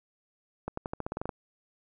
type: accelerating click train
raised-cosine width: 1 ms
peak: -19 dBFS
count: 11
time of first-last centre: 0.68-1.292 s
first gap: 94 ms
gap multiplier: 0.9
effects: none